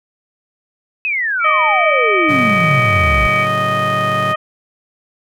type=exponential sweep; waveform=sine; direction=down; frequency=2600 to 56 Hz; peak=-15 dBFS; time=1.05-3.27 s; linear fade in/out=0 ms
type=tone with pitch glide; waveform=sine; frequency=2300 to 2280 Hz; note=D7 to C#7; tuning=-37 to +48 cents; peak=-15 dBFS; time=1.39-3.47 s; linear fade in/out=50 ms; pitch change=-15 cents; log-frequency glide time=2.08-2.81 s
type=harmonic tone; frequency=620 Hz; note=D#5; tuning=6 cents flat; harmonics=1 / 2 / 3 / 4 / 5; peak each=-21 / -16 / -23 / -29 / -30 dBFS; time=1.44-4.36 s; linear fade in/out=10 ms
type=chord; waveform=40% pulse; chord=F# minor; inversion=first; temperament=just; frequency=111 / 138.75 / 185 Hz; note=A2 / C#3 / F#3; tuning=+16 / +2 / 0 cents; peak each=-25 dBFS; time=2.28-4.34 s; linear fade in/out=20 ms
effects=none